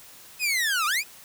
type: linear two-way sweep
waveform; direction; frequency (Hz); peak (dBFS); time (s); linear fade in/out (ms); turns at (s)
sawtooth; down then up; 2577 to 1174.7 to 2577; -19; 0.39-1.04; 50; 0.86
effects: white hiss -48 dBFS RMS until 1.24 s